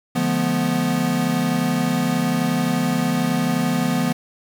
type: chord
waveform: square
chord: B half-diminished seventh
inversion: first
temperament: equal with one note detuned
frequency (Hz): 146.83 / 174.61 / 215.6 / 246.9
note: D3 / F3 / A3 / B3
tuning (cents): 0 / 0 / -35 / 0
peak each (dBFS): -28 / -24 / -27 / -22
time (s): 0.15-4.13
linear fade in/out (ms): 10
effects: 8-bit